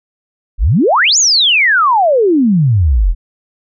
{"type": "exponential two-way sweep", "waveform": "sine", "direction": "up then down", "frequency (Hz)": [36.71, 7080, 36.71], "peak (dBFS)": -7, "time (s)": [0.58, 3.15], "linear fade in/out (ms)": 50, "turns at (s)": 1.18, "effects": []}